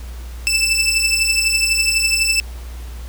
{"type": "beating tone pair", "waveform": "20% pulse", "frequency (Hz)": [2637, 2649], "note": ["E7", "E7"], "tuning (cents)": [0, 8], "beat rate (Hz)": 12, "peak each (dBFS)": -13, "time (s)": [0.47, 2.4], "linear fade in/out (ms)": 0, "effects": ["added 60 Hz sine -28 dBFS peak until 3.08 s", "pink hiss -42 dBFS RMS until 3.08 s"]}